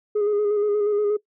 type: tone with vibrato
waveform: sine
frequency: 415.3 Hz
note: G#4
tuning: in tune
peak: -16 dBFS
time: 0.15-1.17 s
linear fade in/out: 10 ms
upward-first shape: square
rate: 8.4 Hz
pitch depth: 26 cents each way
effects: noise-tail reverb RT60 0.1 s tail -21 dB re dry + tanh soft clip ceiling -17 dBFS